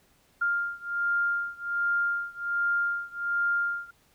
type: beating tone pair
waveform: sine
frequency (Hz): 1400 / 1401.3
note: F6 / F6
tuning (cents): +4 / +5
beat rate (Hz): 1.3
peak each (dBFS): -28 / -29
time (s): 0.41-3.91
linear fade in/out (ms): 10
effects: pink hiss -64 dBFS RMS until 4.14 s